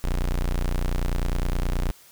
35% pulse tone, 29.73 Hz, A#0, 35 cents sharp, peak -20 dBFS, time 0.04-1.91 s, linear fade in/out 0 ms, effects white hiss -52 dBFS RMS until 2.11 s

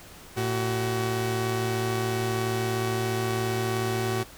sawtooth tone pair together, 113.14 / 376.4 Hz, A2 / F#4, +49 / +30 cents, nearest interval octave + major sixth, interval 2081 cents, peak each -24 dBFS, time 0.36-4.24 s, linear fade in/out 20 ms, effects pink hiss -47 dBFS RMS until 4.37 s

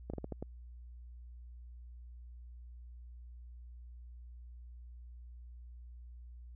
slowing click train, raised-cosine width 2 ms, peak -26 dBFS, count 6, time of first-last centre 0.1-0.426 s, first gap 36 ms, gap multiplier 1.3, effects added 60 Hz sine -48 dBFS peak until 6.55 s

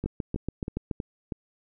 two click trains, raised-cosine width 3 ms, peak -16 / -18 dBFS, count 7 / 5, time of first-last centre 0.06-0.912 / 0.04-1.322 s, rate 7.04 / 3.12 Hz, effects none

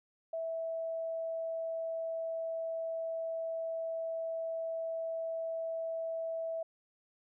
sine tone, 655 Hz, E5, 11 cents flat, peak -34 dBFS, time 0.33-6.63 s, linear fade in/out 5 ms, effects none

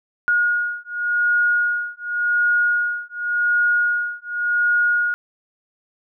sine beating tone pair, 1438 / 1438.89 Hz, F#6 / F#6, -50 / -49 cents, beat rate 0.89 Hz, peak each -20 dBFS, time 0.28-5.14 s, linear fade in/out 0 ms, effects none

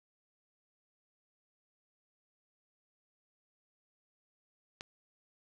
click, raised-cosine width 0.2 ms, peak -24 dBFS, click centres 4.809 s, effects none

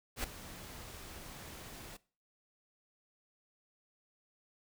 pink noise with ADSR envelope, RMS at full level -35 dBFS, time 0.16-1.97 s, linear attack 79 ms, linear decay 5 ms, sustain -14 dB, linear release 7 ms, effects noise-tail reverb RT60 0.4 s tail -21 dB re dry

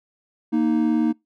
triangle tone pair together, 233.1 / 311.2 Hz, A#3 / D#4, 0 / 0 cents, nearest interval perfect fourth, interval 500 cents, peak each -18 dBFS, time 0.52-1.13 s, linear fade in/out 20 ms, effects noise-tail reverb RT60 0.2 s tail -26 dB re dry

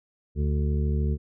harmonic tone, 73.4 Hz, D2, in tune, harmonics 1 / 2 / 3 / 5 / 6, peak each -23 / -29 / -33 / -37 / -39 dBFS, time 0.35-1.18 s, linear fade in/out 50 ms, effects none

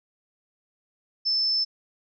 sine tone, 5274 Hz, E8, in tune, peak -21 dBFS, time 1.25-1.65 s, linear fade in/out 20 ms, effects none

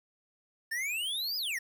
square exponential two-way sweep, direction up then down, 1766 to 5090 to 1766 Hz, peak -32 dBFS, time 0.71-1.59 s, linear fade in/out 10 ms, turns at 1.37 s, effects 10-bit

